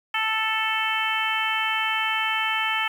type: harmonic tone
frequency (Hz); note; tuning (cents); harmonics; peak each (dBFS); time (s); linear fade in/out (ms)
440; A4; 0; 2 / 3 / 4 / 5 / 6 / 7; -29 / -29 / -29 / -29 / -29 / -29; 0.14-2.88; 5
effects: 8-bit